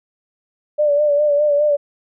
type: tone with vibrato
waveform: sine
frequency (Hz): 587.3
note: D5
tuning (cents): 0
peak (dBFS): -12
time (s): 0.78-1.77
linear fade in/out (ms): 20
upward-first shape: sine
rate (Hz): 4.9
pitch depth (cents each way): 44
effects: none